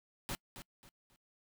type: noise with echo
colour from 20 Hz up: pink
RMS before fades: -39 dBFS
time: 0.29-0.35 s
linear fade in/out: 0 ms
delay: 270 ms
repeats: 3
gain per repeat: -10 dB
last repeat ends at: 1.16 s
effects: noise-tail reverb RT60 0.1 s tail -26 dB re dry

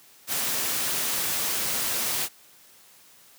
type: noise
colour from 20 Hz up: white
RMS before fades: -27 dBFS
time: 0.27-2.29 s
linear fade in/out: 50 ms
effects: white hiss -54 dBFS RMS until 3.38 s + high-pass 100 Hz 12 dB/octave

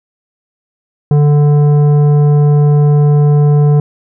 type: tone with tanh clipping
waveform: sine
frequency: 146.83 Hz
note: D3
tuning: in tune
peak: -7 dBFS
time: 1.11-3.8 s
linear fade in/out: 2 ms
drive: 11 dB
effects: none

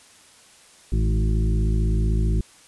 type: harmonic tone with a mistuned harmonic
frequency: 53.4 Hz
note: G#1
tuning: 49 cents sharp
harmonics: 1 / 2 / 3 / 4 / 6 / 7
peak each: -19 / -25 / -29 / -31 / -35 / -36 dBFS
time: 0.92-2.41 s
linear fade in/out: 5 ms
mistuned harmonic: 2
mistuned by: +39 cents
effects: white hiss -51 dBFS RMS until 2.67 s + resampled to 24000 Hz

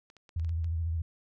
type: clicks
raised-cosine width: 0.2 ms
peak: -37 dBFS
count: 7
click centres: 0.101 / 0.167 / 0.292 / 0.397 / 0.447 / 0.493 / 0.644 s
type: tone with vibrato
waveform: sine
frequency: 82.41 Hz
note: E2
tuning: in tune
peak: -28 dBFS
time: 0.36-1.02 s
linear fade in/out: 5 ms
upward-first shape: sine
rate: 14 Hz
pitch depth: 67 cents each way
effects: none

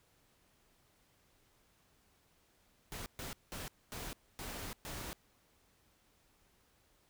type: noise bursts at uneven times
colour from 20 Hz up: pink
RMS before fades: -44 dBFS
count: 6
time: 2.92-3.06 / 3.19-3.33 / 3.52-3.68 / 3.92-4.13 / 4.39-4.73 / 4.85-5.13 s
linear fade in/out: 0 ms
effects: pink hiss -71 dBFS RMS until 7.09 s

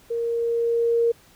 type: tone with level ramp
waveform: sine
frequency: 466.2 Hz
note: A#4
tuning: in tune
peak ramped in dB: -23 to -16 dBFS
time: 0.1-1.12 s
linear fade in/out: 10 ms
effects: pink hiss -54 dBFS RMS until 1.35 s

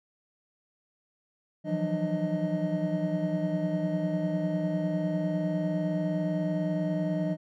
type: tone cluster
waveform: triangle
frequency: 163.7 / 173.7 / 183.6 / 301.3 / 625 Hz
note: E3 / F3 / F#3 / D4 / D#5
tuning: -12 / -9 / -13 / +44 / +8 cents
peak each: -31 dBFS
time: 1.64-7.37 s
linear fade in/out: 50 ms
effects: none

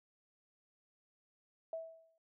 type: tone with exponential decay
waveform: sine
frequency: 652 Hz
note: E5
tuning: 19 cents flat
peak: -36 dBFS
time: 1.73-2.18 s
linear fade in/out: 2 ms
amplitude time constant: 97 ms
effects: noise-tail reverb RT60 0.1 s tail -26 dB re dry

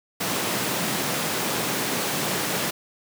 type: high-pass noise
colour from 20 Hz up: pink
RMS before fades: -26 dBFS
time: 0.2-2.71 s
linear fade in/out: 10 ms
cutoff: 140 Hz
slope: 24 dB/octave
effects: none

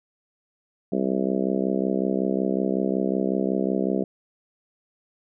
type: harmonic tone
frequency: 65.41 Hz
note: C2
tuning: in tune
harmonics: 3 / 4 / 5 / 6 / 7 / 8 / 9 / 10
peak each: -26 / -28 / -29 / -28 / -32 / -33 / -35 / -34 dBFS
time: 0.92-4.04 s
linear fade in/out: 5 ms
effects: none

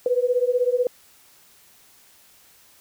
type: beating tone pair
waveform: sine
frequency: 486.8 / 502.8 Hz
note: B4 / B4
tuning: -25 / +31 cents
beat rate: 16 Hz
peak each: -21 dBFS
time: 0.06-0.87 s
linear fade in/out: 2 ms
effects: white hiss -54 dBFS RMS until 2.8 s

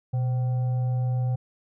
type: tone with frequency modulation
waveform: sine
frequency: 124.2 Hz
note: B2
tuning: 10 cents sharp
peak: -22 dBFS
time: 0.13-1.36 s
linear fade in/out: 10 ms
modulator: 644 Hz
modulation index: 0.21
effects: none

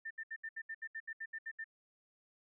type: tone bursts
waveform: sine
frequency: 1793 Hz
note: A6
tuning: 32 cents sharp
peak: -40 dBFS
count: 13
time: 0.05-1.643 s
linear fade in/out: 10 ms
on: 57 ms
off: 71 ms
effects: none

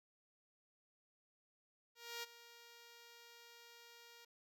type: tone with ADSR envelope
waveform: 5% pulse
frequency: 470 Hz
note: A#4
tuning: 14 cents sharp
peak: -31 dBFS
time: 1.95-4.25 s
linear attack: 280 ms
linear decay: 22 ms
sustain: -16 dB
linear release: 6 ms
effects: none

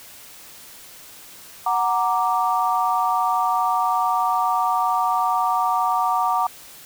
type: chord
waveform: sine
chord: Gb augmented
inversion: none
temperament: equal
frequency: 740 / 932.3 / 1174.7 Hz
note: Gb5 / Bb5 / D6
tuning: 0 / 0 / 0 cents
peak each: -22 dBFS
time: 1.66-6.47 s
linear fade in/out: 5 ms
effects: white hiss -43 dBFS RMS until 6.85 s

